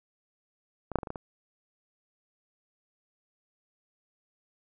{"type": "clicks", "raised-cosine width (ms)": 1, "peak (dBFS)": [-22, -9, -17, -22, -24, -20, -23], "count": 7, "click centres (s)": [0.917, 0.957, 0.987, 1.032, 1.072, 1.104, 1.158], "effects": []}